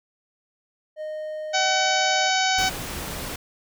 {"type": "tone", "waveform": "triangle", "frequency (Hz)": 617, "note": "D#5", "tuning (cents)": -15, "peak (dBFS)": -27, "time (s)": [0.96, 2.31], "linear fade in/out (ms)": 50}
{"type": "harmonic tone", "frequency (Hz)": 756, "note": "F#5", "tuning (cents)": 37, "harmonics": [1, 2, 3, 4, 5, 6, 7, 8, 9], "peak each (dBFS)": [-23, -26, -28, -29, -30, -31, -31, -32, -33], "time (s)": [1.53, 2.7], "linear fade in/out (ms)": 20}
{"type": "noise", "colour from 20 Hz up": "pink", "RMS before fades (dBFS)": -32, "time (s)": [2.58, 3.36], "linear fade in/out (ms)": 5}
{"effects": []}